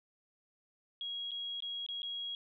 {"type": "tone with dropouts", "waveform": "sine", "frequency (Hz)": 3300, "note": "G#7", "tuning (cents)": -12, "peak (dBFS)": -37, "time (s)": [1.01, 2.35], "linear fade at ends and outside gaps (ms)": 1, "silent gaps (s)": [[1.309, 1.316], [1.604, 1.623], [1.864, 1.887], [2.02, 2.03]], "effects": []}